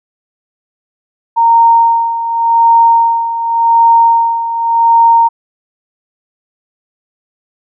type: tone with tremolo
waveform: sine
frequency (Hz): 924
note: A#5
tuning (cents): -16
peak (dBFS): -3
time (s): 1.36-5.29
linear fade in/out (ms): 20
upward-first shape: sine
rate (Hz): 0.88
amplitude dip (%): 70
effects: none